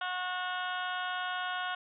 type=harmonic tone with a mistuned harmonic; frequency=364.1 Hz; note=F#4; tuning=28 cents flat; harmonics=2 / 3 / 4 / 5 / 6 / 7 / 8 / 9 / 10; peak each=-38 / -39 / -36 / -47 / -52 / -51 / -44 / -45 / -49 dBFS; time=0.01-1.75 s; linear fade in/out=5 ms; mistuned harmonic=7; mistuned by=+55 cents; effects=none